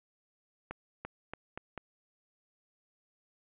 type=accelerating click train; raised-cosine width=0.5 ms; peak=-24 dBFS; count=5; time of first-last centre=0.71-1.777 s; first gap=340 ms; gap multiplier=0.84; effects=resampled to 8000 Hz + 10-bit